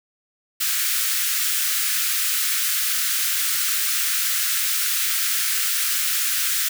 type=high-pass noise; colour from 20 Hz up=white; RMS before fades=-22 dBFS; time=0.6-6.69 s; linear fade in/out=10 ms; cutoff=1300 Hz; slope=48 dB/octave; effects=none